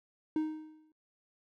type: tone with exponential decay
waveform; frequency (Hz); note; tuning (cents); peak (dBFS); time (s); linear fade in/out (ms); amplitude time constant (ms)
triangle; 311.1; D#4; 0; -24; 0.36-0.92; 2; 120
effects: noise-tail reverb RT60 0.1 s tail -25 dB re dry